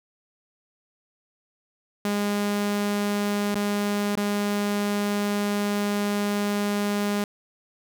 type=tone with dropouts; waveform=sawtooth; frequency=204.8 Hz; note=G#3; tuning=24 cents flat; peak=-19 dBFS; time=2.05-7.24 s; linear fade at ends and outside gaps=2 ms; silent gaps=3.545-3.555 / 4.154-4.172 s; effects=none